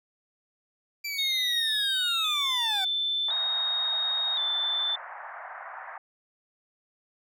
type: linear sweep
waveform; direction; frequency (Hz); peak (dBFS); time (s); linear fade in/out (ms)
25% pulse; down; 2349 to 740; -27; 1.04-2.85; 10
type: tone with vibrato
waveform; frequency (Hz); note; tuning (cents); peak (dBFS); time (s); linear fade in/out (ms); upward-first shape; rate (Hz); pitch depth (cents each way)
sine; 3632; A#7; -46; -25; 1.18-4.96; 10; square; 0.47; 48
type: band-pass noise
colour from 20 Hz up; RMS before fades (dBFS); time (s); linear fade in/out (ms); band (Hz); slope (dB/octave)
pink; -41; 3.28-5.98; 5; 670 to 1900; 48
effects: none